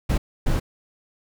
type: noise bursts at uneven times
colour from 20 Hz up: brown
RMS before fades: -20 dBFS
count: 2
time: 0.09-0.18 / 0.46-0.6 s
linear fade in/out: 10 ms
effects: none